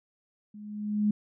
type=tone with level ramp; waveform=sine; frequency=209.4 Hz; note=G#3; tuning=15 cents sharp; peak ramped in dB=-43 to -20 dBFS; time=0.54-1.11 s; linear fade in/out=5 ms; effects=none